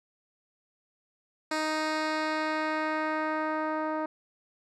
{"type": "tone with low-pass filter sweep", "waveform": "10% pulse", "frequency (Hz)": 311.1, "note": "D#4", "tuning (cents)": 0, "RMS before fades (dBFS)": -30, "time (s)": [1.51, 4.06], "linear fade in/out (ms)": 5, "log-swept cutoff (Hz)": [7400, 990], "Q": 0.9, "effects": []}